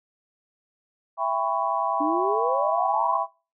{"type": "chord", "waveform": "sine", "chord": "C# half-diminished seventh", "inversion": "first", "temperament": "just", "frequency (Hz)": [665.2, 798.3, 997.9, 1108.7], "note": ["E5", "G5", "B5", "C#6"], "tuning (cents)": [16, 31, 18, 0], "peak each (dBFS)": -28, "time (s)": [1.17, 3.27], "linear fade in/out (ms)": 50}
{"type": "exponential sweep", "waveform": "sine", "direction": "up", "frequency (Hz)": [288.2, 1094], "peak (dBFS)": -24, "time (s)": [2, 3.18], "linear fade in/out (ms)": 10}
{"effects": ["noise-tail reverb RT60 0.3 s tail -20 dB re dry"]}